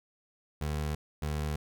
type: tone pair in turn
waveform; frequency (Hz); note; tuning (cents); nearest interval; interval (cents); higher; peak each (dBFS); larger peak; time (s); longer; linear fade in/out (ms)
25% pulse; 75.2 / 75.2; D2 / D2; +42 / +42; unison; 0; neither; -27; neither; 0.61-0.95 / 1.22-1.56; neither; 5
effects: none